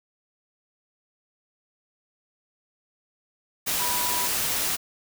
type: tone in noise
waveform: sine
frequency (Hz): 978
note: B5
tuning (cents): -17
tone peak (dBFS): -30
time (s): 3.79-4.28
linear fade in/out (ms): 20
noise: white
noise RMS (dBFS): -26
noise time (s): 3.66-4.77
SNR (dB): -7
effects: none